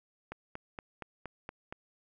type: click train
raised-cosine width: 0.5 ms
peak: -25 dBFS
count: 7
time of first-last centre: 0.32-1.725 s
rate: 4.27 Hz
effects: none